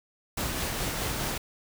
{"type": "noise with tremolo", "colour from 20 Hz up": "pink", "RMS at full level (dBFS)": -30, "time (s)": [0.37, 1.38], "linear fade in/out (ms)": 5, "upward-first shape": "sine", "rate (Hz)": 4.8, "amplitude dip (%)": 25, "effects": []}